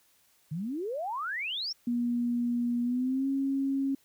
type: exponential sweep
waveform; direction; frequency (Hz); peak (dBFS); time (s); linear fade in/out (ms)
sine; up; 145 to 5680; -31; 0.51-1.73; 10
type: tone with pitch glide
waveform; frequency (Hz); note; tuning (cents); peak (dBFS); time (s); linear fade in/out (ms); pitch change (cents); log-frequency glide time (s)
sine; 240 to 272.5; B3 to C#4; -49 to -29; -26; 1.87-3.95; 5; +220; 2.83-3.27
effects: white hiss -66 dBFS RMS until 4.04 s